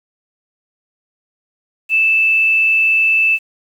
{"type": "tone with frequency modulation", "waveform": "sine", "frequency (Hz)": 2637, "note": "E7", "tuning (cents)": 0, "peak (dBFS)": -10, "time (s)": [1.89, 3.39], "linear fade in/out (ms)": 50, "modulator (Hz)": 110, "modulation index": 0.22, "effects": ["7-bit"]}